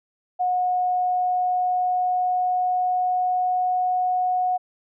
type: tone with pitch glide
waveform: sine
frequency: 727 to 731.6 Hz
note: F#5 to F#5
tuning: -31 to -20 cents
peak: -19 dBFS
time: 0.39-4.58 s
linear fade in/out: 20 ms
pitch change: +11 cents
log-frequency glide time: 0.83-3.85 s
effects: none